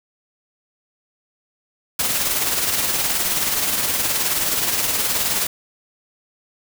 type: noise with tremolo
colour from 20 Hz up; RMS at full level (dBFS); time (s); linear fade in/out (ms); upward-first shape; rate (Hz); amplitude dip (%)
white; -19; 1.99-5.47; 5; sine; 19; 40
effects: none